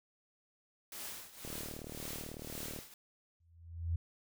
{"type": "noise with tremolo", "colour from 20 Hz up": "white", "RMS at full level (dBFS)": -43, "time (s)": [0.92, 2.94], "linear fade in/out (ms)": 2, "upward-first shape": "triangle", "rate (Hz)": 1.9, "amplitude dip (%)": 85}
{"type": "click train", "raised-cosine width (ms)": 2, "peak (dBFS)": -32, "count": 52, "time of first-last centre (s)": [1.45, 2.789], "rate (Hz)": 38.1}
{"type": "tone with exponential growth", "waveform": "sine", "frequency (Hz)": 83.9, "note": "E2", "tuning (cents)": 31, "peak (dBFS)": -29, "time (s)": [3.4, 3.96], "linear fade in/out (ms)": 5, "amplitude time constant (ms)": 120}
{"effects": []}